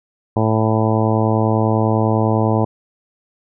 harmonic tone, 110 Hz, A2, in tune, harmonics 1 / 2 / 3 / 4 / 5 / 6 / 7 / 8 / 9, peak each -17 / -20 / -22 / -23 / -24 / -25 / -25 / -26 / -27 dBFS, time 0.36-2.65 s, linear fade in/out 5 ms, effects none

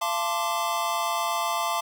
square chord, D minor seventh, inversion first, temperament equal with one note detuned, 683.7 / 880 / 1046.5 / 1174.7 Hz, F5 / A5 / C6 / D6, -37 / 0 / 0 / 0 cents, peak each -31 dBFS, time 0.01-1.81 s, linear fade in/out 10 ms, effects none

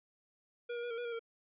square tone with pitch steps, 478.9 / 474 / 481.9 / 459.9 / 483.2 / 470.4 / 459.1 Hz, A#4 / A#4 / B4 / A#4 / B4 / A#4 / A#4, +47 / +29 / -43 / -23 / -38 / +16 / -26 cents, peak -38 dBFS, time 0.69-1.194 s, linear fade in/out 10 ms, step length 72 ms, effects resampled to 8000 Hz

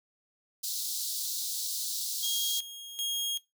pink high-pass noise, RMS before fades -34 dBFS, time 0.63-2.6 s, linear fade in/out 10 ms, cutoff 3800 Hz, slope 48 dB/octave
sawtooth tone with tremolo, 3263 Hz, G#7, 31 cents flat, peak -27 dBFS, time 2.22-3.39 s, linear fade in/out 20 ms, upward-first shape square, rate 1.3 Hz, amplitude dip 75%
effects noise-tail reverb RT60 0.2 s tail -21 dB re dry

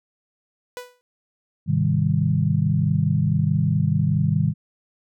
sawtooth tone with exponential decay, 493.9 Hz, B4, in tune, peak -25 dBFS, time 0.77-1.01 s, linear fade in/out 0 ms, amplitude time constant 51 ms
sine chord, Ab major seventh, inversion none, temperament equal with one note detuned, 103.83 / 130.81 / 155.56 / 197.02 Hz, Ab2 / C3 / Eb3 / G3, 0 / 0 / 0 / +9 cents, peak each -24 / -24 / -20 / -25 dBFS, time 1.66-4.54 s, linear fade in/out 50 ms
effects none

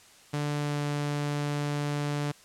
sawtooth tone with pitch glide, 146.83 to 145.9 Hz, D3 to D3, 0 to -11 cents, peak -24 dBFS, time 0.33-2.32 s, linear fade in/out 10 ms, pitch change -11 cents, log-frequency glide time 0.58-0.8 s, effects white hiss -55 dBFS RMS until 2.44 s + low-pass 9000 Hz 12 dB/octave

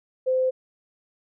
sine tone, 516 Hz, C5, 24 cents flat, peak -19 dBFS, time 0.26-0.51 s, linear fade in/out 20 ms, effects none

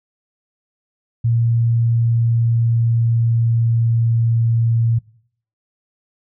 sine tone with pitch glide, 116.5 to 115.36 Hz, A#2 to A#2, -1 to -18 cents, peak -13 dBFS, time 1.24-4.99 s, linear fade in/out 10 ms, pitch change -17 cents, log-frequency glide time 1.67-4.38 s, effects noise-tail reverb RT60 0.6 s tail -22 dB re dry

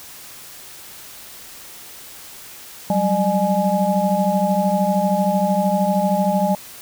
sine tone cluster, 184.6 / 197.6 / 605 / 838 Hz, F#3 / G3 / D#5 / G#5, -4 / +14 / -49 / +15 cents, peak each -21 dBFS, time 2.9-6.55 s, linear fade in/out 2 ms, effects white hiss -39 dBFS RMS until 6.81 s

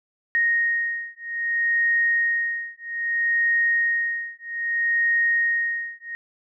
sine beating tone pair, 1864.7 / 1865.32 Hz, A#6 / A#6, 0 / +1 cents, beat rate 0.62 Hz, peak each -23 dBFS, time 0.35-6.15 s, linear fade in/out 0 ms, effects none

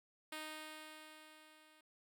5% pulse tone with level ramp, 310 Hz, D#4, 6 cents flat, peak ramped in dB -32 to -54 dBFS, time 0.32-1.81 s, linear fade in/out 5 ms, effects none

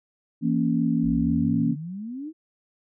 sine chord, A# diminished, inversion second, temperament equal with one note detuned, 166.92 / 233.1 / 277.2 Hz, E3 / A#3 / C#4, +22 / 0 / 0 cents, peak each -25 / -23 / -25 dBFS, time 0.41-1.76 s, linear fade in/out 50 ms
sine exponential sweep, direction up, 51.91 to 329.6 Hz, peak -31 dBFS, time 1.02-2.33 s, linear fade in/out 50 ms
effects none

